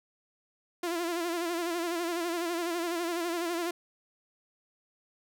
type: tone with vibrato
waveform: sawtooth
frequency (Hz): 341.9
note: F4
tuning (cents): -37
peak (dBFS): -26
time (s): 0.83-3.71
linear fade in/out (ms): 5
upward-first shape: sine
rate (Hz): 12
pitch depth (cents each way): 68
effects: none